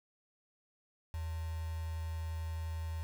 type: tone with quantisation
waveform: sine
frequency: 81.3 Hz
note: E2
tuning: 23 cents flat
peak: -36 dBFS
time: 1.14-3.03 s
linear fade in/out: 0 ms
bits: 8
effects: none